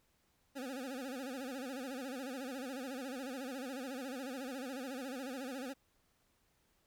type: tone with vibrato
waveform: 25% pulse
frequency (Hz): 261.6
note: C4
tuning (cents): 0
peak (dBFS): -37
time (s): 0.55-5.74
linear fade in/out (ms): 20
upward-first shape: sine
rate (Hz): 14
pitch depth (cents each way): 130
effects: pink hiss -75 dBFS RMS until 6.86 s